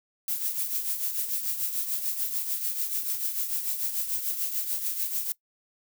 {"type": "noise with tremolo", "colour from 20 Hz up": "violet", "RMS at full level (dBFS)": -27, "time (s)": [0.28, 5.32], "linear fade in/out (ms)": 2, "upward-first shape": "triangle", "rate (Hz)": 6.8, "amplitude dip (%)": 65, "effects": ["noise-tail reverb RT60 0.1 s tail -20 dB re dry"]}